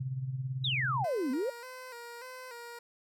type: tone with tremolo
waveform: sine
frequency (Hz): 130.81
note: C3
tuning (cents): 0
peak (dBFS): -30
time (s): 0-1.05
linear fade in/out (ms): 10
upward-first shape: sine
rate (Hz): 18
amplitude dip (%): 60
type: exponential two-way sweep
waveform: sine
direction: down then up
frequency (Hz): 3928 to 243.2 to 567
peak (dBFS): -29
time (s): 0.64-1.5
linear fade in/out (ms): 5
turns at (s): 1.31
type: tone with vibrato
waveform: 15% pulse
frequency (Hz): 491.7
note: B4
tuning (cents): -8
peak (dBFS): -37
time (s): 1.04-2.79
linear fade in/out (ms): 5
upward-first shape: square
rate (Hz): 1.7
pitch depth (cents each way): 67
effects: none